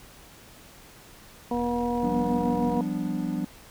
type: harmonic tone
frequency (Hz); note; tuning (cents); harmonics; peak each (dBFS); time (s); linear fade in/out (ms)
240.4; B3; -46; 1 / 2 / 3 / 4; -27 / -30 / -32 / -33; 1.51-2.81; 2
type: tone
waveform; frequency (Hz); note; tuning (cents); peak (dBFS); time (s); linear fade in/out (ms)
20% pulse; 41.7; E1; +21; -35; 1.52-2.78; 10
type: chord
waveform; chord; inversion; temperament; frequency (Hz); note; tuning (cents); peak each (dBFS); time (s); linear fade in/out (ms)
triangle; G dominant seventh; third; equal; 174.61 / 196 / 246.9 / 293.7; F3 / G3 / B3 / D4; 0 / 0 / 0 / 0; -30; 2.03-3.45; 5
effects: pink hiss -50 dBFS RMS until 3.7 s